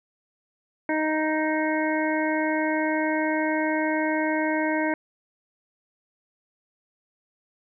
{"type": "harmonic tone", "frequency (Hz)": 311.1, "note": "D#4", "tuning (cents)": 0, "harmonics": [1, 2, 3, 5, 6, 7], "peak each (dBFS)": [-25, -28, -30, -32, -33, -33], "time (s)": [0.89, 4.94], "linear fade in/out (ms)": 2, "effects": []}